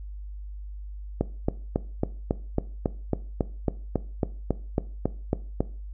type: click train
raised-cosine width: 2 ms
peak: -9 dBFS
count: 17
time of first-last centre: 1.21-5.606 s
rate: 3.64 Hz
effects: noise-tail reverb RT60 0.4 s tail -18 dB re dry + added 50 Hz sine -35 dBFS peak until 5.93 s